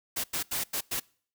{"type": "noise bursts at uneven times", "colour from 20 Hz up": "white", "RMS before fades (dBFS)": -31, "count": 5, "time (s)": [[0.16, 0.24], [0.33, 0.43], [0.51, 0.64], [0.73, 0.81], [0.91, 1]], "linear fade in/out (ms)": 10, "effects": ["noise-tail reverb RT60 0.5 s tail -25 dB re dry"]}